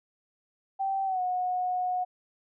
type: tone with pitch glide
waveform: sine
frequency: 777 to 729.2 Hz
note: G5 to F#5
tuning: -16 to -25 cents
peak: -26 dBFS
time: 0.79-2.05 s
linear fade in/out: 20 ms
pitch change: -109 cents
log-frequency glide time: 1.05-1.21 s
effects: none